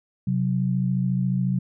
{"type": "tone pair together", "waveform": "sine", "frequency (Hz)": [130.81, 184.99], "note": ["C3", "F#3"], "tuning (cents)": [0, 0], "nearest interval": "tritone", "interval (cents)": 600, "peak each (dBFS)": -23, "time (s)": [0.27, 1.59], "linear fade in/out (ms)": 5, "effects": []}